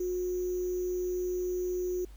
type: tone with sample-and-hold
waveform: sine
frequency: 361.3 Hz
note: F#4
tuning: 41 cents flat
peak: -29 dBFS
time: 0-2.05 s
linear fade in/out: 5 ms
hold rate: 6300 Hz
effects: added 50 Hz sine -46 dBFS peak until 2.16 s + pink hiss -62 dBFS RMS until 2.16 s